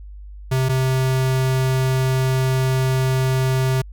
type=tone pair in turn; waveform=square; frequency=130.81 / 130.81 Hz; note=C3 / C3; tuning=0 / 0 cents; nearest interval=unison; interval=0 cents; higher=neither; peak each=-17 dBFS; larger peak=neither; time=0.51-0.69 / 0.69-3.82 s; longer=second; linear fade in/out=10 ms; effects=added 50 Hz sine -34 dBFS peak until 3.92 s